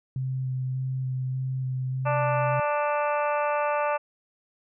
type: tone with vibrato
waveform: sine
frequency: 130 Hz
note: C3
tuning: 11 cents flat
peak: -26 dBFS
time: 0.16-2.6 s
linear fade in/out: 2 ms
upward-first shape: square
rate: 1.7 Hz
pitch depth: 10 cents each way
type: harmonic tone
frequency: 294.5 Hz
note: D4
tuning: 5 cents sharp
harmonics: 2 / 3 / 4 / 5 / 6 / 7 / 8 / 9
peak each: -26 / -28 / -30 / -35 / -42 / -45 / -41 / -38 dBFS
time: 2.05-3.98 s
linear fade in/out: 20 ms
effects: none